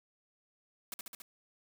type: noise with echo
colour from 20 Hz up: white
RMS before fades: -41 dBFS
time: 0.92-0.94 s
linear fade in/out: 2 ms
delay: 70 ms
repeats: 4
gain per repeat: -2 dB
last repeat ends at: 1.22 s
effects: none